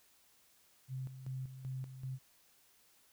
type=tone with tremolo; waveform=sine; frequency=130.81 Hz; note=C3; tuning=in tune; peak=-38 dBFS; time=0.88-2.19 s; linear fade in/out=50 ms; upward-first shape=square; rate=2.6 Hz; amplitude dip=65%; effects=white hiss -68 dBFS RMS until 3.12 s